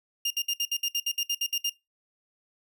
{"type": "tone bursts", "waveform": "30% pulse", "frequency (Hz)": 2812, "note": "F7", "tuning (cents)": 11, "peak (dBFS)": -22, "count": 13, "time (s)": [0.25, 1.697], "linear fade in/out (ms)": 5, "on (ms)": 55, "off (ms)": 61, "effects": ["noise-tail reverb RT60 0.2 s tail -20 dB re dry"]}